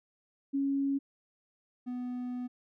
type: tone pair in turn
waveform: sine / triangle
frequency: 276.5 / 247.9 Hz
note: C#4 / B3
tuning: -4 / +7 cents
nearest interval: major second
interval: 189 cents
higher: first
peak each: -27 / -32 dBFS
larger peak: first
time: 0.53-0.99 / 1.86-2.48 s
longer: second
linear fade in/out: 20 ms
effects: none